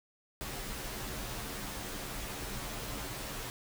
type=noise with comb filter; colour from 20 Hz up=pink; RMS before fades=-40 dBFS; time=0.41-3.5 s; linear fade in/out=0 ms; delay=12 ms; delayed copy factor=-0.95; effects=none